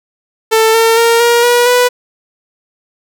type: tone with pitch steps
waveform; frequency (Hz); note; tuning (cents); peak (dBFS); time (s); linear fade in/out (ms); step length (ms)
sawtooth; 444.3 / 453.6 / 463.2 / 472.9 / 482.8 / 493; A4 / A#4 / A#4 / A#4 / B4 / B4; +17 / -47 / -11 / +25 / -39 / -3; -3; 0.51-1.89; 20; 230
effects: none